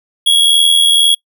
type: tone with amplitude modulation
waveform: square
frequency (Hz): 3322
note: G#7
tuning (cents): 0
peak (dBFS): -5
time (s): 0.26-1.15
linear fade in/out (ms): 10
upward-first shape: sine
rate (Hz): 82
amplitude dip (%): 55
effects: noise-tail reverb RT60 0.1 s tail -26 dB re dry